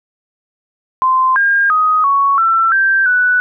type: tone with pitch steps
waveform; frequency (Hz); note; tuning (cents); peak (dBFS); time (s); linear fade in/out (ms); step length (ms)
sine; 1038 / 1612 / 1253 / 1113 / 1341 / 1575 / 1484; C6 / G6 / D#6 / C#6 / E6 / G6 / F#6; -14 / +48 / +12 / +7 / +29 / +8 / +5; -9; 1.02-3.4; 0; 340
effects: none